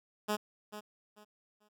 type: tone with echo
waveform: 10% pulse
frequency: 210.3 Hz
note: G#3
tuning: 22 cents sharp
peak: -22 dBFS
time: 0.28-0.37 s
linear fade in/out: 20 ms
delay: 440 ms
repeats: 3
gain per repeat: -12 dB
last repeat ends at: 1.69 s
effects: none